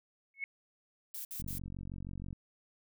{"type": "tone with exponential growth", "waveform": "sine", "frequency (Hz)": 2196, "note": "C#7", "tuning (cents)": -17, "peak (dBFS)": -30, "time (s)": [0.34, 0.44], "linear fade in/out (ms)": 1, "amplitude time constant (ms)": 20}
{"type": "noise bursts", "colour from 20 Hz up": "violet", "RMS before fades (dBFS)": -42, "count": 3, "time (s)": [1.14, 1.586], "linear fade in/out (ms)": 5, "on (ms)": 110, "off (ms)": 58}
{"type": "click train", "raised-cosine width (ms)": 5, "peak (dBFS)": -31, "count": 44, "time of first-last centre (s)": [1.4, 2.329], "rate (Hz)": 46.3}
{"effects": []}